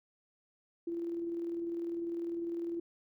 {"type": "tone with tremolo", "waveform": "sine", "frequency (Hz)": 338.7, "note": "E4", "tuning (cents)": 47, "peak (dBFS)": -33, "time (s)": [0.87, 2.8], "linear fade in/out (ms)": 5, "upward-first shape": "square", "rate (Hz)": 20, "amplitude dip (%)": 25, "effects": []}